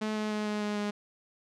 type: tone with pitch steps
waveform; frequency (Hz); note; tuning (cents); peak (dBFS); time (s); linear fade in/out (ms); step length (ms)
sawtooth; 215.3 / 213.6 / 211.8 / 210.1 / 208.4 / 206.8; A3 / G#3 / G#3 / G#3 / G#3 / G#3; -37 / +49 / +34 / +20 / +6 / -7; -26; 0.01-0.91; 10; 150
effects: low-pass 6000 Hz 12 dB/octave